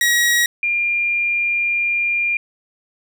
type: tone pair in turn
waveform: sawtooth / sine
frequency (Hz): 1905 / 2400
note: A#6 / D7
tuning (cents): +37 / +37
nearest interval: major third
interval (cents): 400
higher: second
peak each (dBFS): -10 / -16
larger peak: first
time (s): 0.01-0.46 / 0.63-2.37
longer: second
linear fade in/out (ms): 2
effects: none